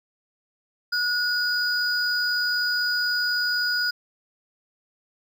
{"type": "tone pair together", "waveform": "triangle", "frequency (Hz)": [1457, 4922], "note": ["F#6", "D#8"], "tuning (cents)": [-27, -20], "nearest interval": "octave + major sixth", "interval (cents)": 2107, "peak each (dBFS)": [-22, -24], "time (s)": [0.92, 3.91], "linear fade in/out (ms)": 10, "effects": []}